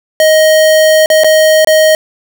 square tone with dropouts, 626 Hz, D#5, 10 cents sharp, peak -5 dBFS, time 0.2-1.95 s, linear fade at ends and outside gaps 1 ms, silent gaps 1.06-1.101 / 1.236-1.244 / 1.647-1.672 s, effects none

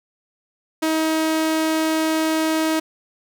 sawtooth tone, 317.5 Hz, D#4, 35 cents sharp, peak -14 dBFS, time 0.82-2.8 s, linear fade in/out 10 ms, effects none

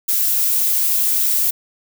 violet noise, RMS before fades -17 dBFS, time 0.08-1.51 s, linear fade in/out 10 ms, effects none

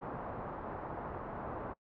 white low-pass noise, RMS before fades -42 dBFS, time 0.01-1.74 s, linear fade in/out 20 ms, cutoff 1100 Hz, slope 24 dB/octave, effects noise-tail reverb RT60 0.1 s tail -23 dB re dry

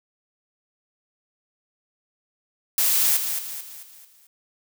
blue noise with echo, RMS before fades -20 dBFS, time 2.78-3.17 s, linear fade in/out 2 ms, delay 220 ms, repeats 5, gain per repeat -7 dB, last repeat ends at 4.27 s, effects none

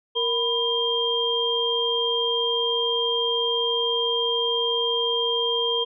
sine tone cluster, 466.2 / 993 / 3197 Hz, A#4 / B5 / G7, 0 / +9 / +33 cents, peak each -25 / -30 / -23 dBFS, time 0.15-5.85 s, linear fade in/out 20 ms, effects none

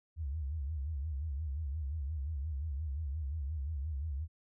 sine tone with vibrato, 73.6 Hz, D2, 4 cents sharp, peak -34 dBFS, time 0.16-4.28 s, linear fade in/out 50 ms, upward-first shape sine, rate 5.7 Hz, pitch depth 180 cents each way, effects none

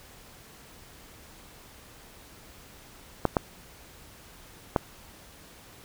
clicks, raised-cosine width 1 ms, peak -7 dBFS, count 3, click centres 3.253 / 3.368 / 4.762 s, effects pink hiss -51 dBFS RMS until 5.84 s

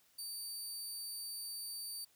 20% pulse tone, 4612 Hz, D8, 32 cents flat, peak -36 dBFS, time 0.18-2.05 s, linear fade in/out 10 ms, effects white hiss -70 dBFS RMS until 2.15 s

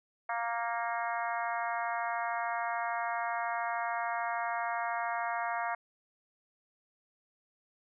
harmonic tone with a mistuned harmonic, 233.1 Hz, A#3, in tune, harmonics 3 / 4 / 5 / 6 / 7 / 8 / 9, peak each -35 / -37 / -39 / -41 / -42 / -43 / -44 dBFS, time 0.29-5.75 s, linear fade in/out 5 ms, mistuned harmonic 9, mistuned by +42 cents, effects none

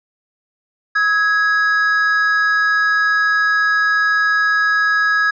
triangle tone pair together, 1282.2 / 1661.2 Hz, E6 / G#6, -48 / 0 cents, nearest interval major third, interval 448 cents, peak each -17 / -12 dBFS, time 0.95-5.31 s, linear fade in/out 10 ms, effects resampled to 16000 Hz

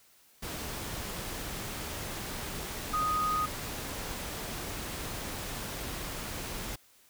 sine tone in noise, 1244.5 Hz, D#6, in tune, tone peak -27 dBFS, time 2.93-3.46 s, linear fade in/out 10 ms, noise pink, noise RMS -38 dBFS, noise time 0.42-6.76 s, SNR +8 dB, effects white hiss -62 dBFS RMS until 7.09 s

